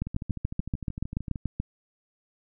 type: two click trains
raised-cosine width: 5 ms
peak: -22 / -15 dBFS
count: 18 / 12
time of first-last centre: 0.07-1.358 / 0.02-1.6 s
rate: 13.2 / 6.96 Hz
effects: none